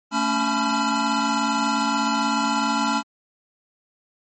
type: tone cluster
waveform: square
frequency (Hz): 223.8 / 280.4 / 857 / 999 / 1375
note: A3 / C#4 / A5 / B5 / F6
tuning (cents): +30 / +20 / -46 / +20 / -27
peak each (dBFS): -27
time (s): 0.11-3.03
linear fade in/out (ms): 50
effects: MP3 32 kbps